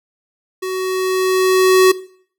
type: tone with level ramp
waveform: square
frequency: 373.9 Hz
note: F#4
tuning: 18 cents sharp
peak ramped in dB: -21 to -7 dBFS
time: 0.62-1.92 s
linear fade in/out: 10 ms
effects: noise-tail reverb RT60 0.5 s tail -17 dB re dry